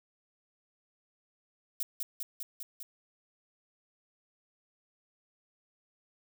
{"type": "noise with echo", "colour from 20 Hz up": "violet", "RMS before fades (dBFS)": -33, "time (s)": [1.8, 1.83], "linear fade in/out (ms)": 2, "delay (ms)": 200, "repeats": 5, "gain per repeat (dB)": -2, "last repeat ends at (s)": 2.83, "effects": []}